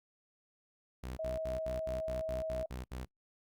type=tone bursts; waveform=sawtooth; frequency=63.1 Hz; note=B1; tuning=38 cents sharp; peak=-36 dBFS; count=10; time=1.03-3.051 s; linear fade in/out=10 ms; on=140 ms; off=69 ms
type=tone; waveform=sine; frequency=639 Hz; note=D#5; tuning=46 cents sharp; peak=-35 dBFS; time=1.19-2.66 s; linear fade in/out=5 ms
effects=noise-tail reverb RT60 0.1 s tail -26 dB re dry + Opus 48 kbps